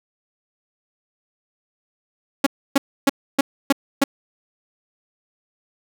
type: tone bursts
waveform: sawtooth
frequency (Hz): 276.8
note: C#4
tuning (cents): -2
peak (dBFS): -8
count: 6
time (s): 2.44-4.04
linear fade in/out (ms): 5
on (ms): 25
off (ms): 290
effects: none